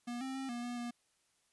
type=tone with pitch steps; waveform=square; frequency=240.4 / 264.3 / 267.3 / 239.2 / 242.4 / 239.3 Hz; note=B3 / C4 / C4 / A#3 / B3 / A#3; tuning=-46 / +18 / +37 / +45 / -32 / +46 cents; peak=-39 dBFS; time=0.07-0.91 s; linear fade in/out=10 ms; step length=140 ms; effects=white hiss -75 dBFS RMS until 1.52 s + resampled to 24000 Hz